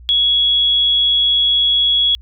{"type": "tone", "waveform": "sine", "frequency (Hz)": 3348, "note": "G#7", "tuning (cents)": 13, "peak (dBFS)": -11, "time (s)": [0.09, 2.15], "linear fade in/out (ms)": 0, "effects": ["added 60 Hz sine -36 dBFS peak until 2.21 s"]}